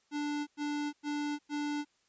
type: tone bursts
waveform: square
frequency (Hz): 293.7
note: D4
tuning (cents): 0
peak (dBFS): -33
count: 4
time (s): 0.11-1.85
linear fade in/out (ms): 50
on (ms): 360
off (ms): 100
effects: white hiss -72 dBFS RMS until 2.08 s + resampled to 16000 Hz